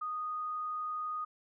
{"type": "tone", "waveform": "sine", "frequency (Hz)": 1239, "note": "D#6", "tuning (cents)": -8, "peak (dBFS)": -34, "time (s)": [0.01, 1.25], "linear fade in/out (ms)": 10, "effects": []}